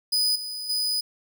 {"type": "tone with level steps", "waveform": "40% pulse", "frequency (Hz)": 4978, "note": "D#8", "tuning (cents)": 0, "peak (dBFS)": [-19, -30, -22], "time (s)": [0.12, 1.01], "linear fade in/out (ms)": 10, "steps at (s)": [0.35, 0.69], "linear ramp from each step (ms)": 10, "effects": []}